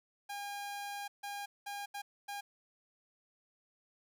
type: tone bursts at uneven times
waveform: sawtooth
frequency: 810 Hz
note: G#5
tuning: 43 cents flat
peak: -36 dBFS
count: 5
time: 0.29-1.08 / 1.23-1.46 / 1.66-1.86 / 1.94-2.02 / 2.28-2.41 s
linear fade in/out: 10 ms
effects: none